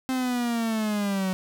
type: linear sweep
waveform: 45% pulse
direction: down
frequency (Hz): 261.6 to 185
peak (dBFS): -24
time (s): 0.09-1.33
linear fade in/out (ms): 0
effects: none